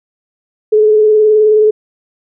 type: tone with vibrato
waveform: sine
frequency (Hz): 428.1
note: A4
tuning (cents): -47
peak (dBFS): -5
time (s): 0.72-1.71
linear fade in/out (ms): 10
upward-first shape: sine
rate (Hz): 19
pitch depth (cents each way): 25
effects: none